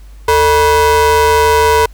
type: ring-modulated tone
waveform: square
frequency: 261.9 Hz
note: C4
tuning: 2 cents sharp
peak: -5 dBFS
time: 0.28-1.86 s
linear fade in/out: 5 ms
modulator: 709 Hz
effects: added 50 Hz sine -32 dBFS peak until 1.93 s + pink hiss -49 dBFS RMS until 1.93 s